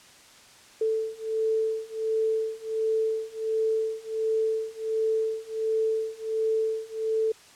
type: beating tone pair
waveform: sine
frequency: 440.9 / 442.3 Hz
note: A4 / A4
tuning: +4 / +9 cents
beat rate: 1.4 Hz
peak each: -28 / -27 dBFS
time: 0.81-7.32 s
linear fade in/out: 5 ms
effects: white hiss -52 dBFS RMS until 7.55 s + low-pass 8000 Hz 12 dB/octave